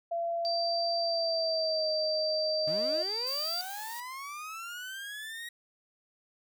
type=tone with pitch glide; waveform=sine; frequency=679 to 622.6 Hz; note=F5 to D#5; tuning=-49 to +1 cents; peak=-29 dBFS; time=0.11-3.03 s; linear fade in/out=10 ms; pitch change=-150 cents; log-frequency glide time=0.98-1.9 s
type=tone; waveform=sine; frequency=4676 Hz; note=D8; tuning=8 cents flat; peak=-31 dBFS; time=0.45-3.61 s; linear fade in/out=0 ms
type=linear sweep; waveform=30% pulse; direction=up; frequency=139 to 1900 Hz; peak=-36 dBFS; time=2.67-5.49 s; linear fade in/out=5 ms
type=noise; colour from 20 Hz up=blue; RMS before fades=-44 dBFS; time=3.27-4 s; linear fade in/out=0 ms
effects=none